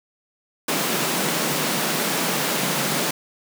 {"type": "high-pass noise", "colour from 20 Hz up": "pink", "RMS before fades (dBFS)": -23, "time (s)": [0.68, 3.11], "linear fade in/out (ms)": 5, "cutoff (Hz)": 140, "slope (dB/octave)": 96, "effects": []}